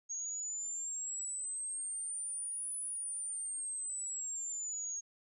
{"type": "exponential two-way sweep", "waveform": "sine", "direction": "up then down", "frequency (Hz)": [6560, 9956, 6560], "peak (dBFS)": -37, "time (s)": [0.09, 5.01], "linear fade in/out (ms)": 20, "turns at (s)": 2.77, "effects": []}